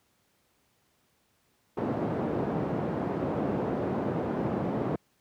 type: band-pass noise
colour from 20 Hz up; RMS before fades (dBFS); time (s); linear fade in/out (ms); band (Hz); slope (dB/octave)
pink; -30; 1.77-4.96; 5; 150 to 640; 12
effects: pink hiss -70 dBFS RMS until 5.2 s + high-pass 80 Hz 12 dB/octave